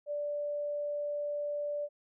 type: tone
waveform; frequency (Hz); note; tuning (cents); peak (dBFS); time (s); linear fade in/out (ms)
sine; 585; D5; -7; -32; 0.06-1.89; 50
effects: none